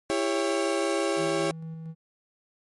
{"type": "chord", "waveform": "35% pulse", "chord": "C# diminished", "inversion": "first", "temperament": "just", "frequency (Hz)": [332.6, 399.1, 554.4], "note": ["E4", "G4", "C#5"], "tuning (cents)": [16, 31, 0], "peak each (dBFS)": -27, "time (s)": [0.1, 1.51], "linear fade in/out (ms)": 0}
{"type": "tone with tremolo", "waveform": "triangle", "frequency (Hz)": 161.7, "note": "E3", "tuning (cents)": -33, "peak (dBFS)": -32, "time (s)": [1.16, 1.95], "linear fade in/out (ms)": 50, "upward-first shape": "square", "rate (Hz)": 4.3, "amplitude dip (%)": 25}
{"effects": ["MP3 48 kbps"]}